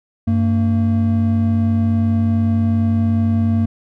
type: tone pair together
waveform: triangle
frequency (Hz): 96.8 / 227.8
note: G2 / A#3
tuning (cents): -21 / -40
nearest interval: octave + minor third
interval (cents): 1481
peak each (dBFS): -14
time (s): 0.27-3.66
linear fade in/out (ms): 10
effects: none